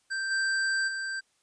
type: tone with level steps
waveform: square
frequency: 1568 Hz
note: G6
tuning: in tune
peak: -30 / -26 / -32 dBFS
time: 0.1-1.21 s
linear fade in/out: 20 ms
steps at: 0.3 / 0.87 s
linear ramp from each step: 20 ms
effects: white hiss -70 dBFS RMS until 1.42 s + resampled to 22050 Hz